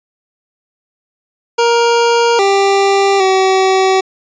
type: tone with pitch steps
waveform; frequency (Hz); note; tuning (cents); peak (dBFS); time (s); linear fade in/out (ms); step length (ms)
25% pulse; 469.3 / 394.7 / 380.2; A#4 / G4 / F#4; +12 / +12 / +47; -5; 1.58-4.01; 10; 810
effects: resampled to 16000 Hz